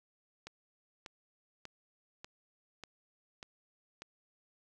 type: click train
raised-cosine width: 0.2 ms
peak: -28 dBFS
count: 7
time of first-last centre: 0.47-4.02 s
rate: 1.69 Hz
effects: none